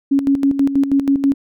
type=tone with tremolo; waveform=sine; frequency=276.6 Hz; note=C#4; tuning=4 cents flat; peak=-10 dBFS; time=0.11-1.34 s; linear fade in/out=10 ms; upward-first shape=square; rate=6.2 Hz; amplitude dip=65%; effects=none